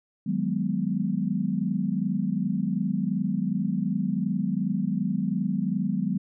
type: chord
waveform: sine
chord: G# minor seventh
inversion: second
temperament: equal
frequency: 155.56 / 185 / 207.7 / 246.9 Hz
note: D#3 / F#3 / G#3 / B3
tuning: 0 / 0 / 0 / 0 cents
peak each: -33 / -27 / -28 / -31 dBFS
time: 0.26-6.18 s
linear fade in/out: 10 ms
effects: none